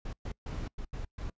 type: noise bursts at uneven times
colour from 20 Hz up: brown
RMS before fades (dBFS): -37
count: 6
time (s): 0.05-0.13 / 0.25-0.32 / 0.46-0.68 / 0.78-0.85 / 0.93-1.05 / 1.18-1.3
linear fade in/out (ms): 5
effects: noise-tail reverb RT60 0.1 s tail -25 dB re dry + resampled to 16000 Hz